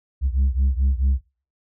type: beating tone pair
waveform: sine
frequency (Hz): 65.1 / 69.7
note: C2 / C#2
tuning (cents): -8 / +10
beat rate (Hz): 4.6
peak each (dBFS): -17 / -19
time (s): 0.21-1.21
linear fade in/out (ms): 50
effects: noise-tail reverb RT60 0.4 s tail -22 dB re dry + tanh soft clip ceiling -14 dBFS